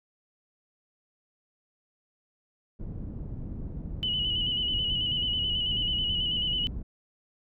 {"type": "low-pass noise", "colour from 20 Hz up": "pink", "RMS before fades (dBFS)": -36, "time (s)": [2.79, 6.83], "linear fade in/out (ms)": 10, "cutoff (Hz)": 210, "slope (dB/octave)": 12}
{"type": "tone with vibrato", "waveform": "sine", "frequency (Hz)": 2960, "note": "F#7", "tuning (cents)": 0, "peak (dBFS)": -26, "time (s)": [4.03, 6.67], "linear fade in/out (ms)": 0, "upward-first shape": "square", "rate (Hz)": 9.2, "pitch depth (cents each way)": 33}
{"effects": []}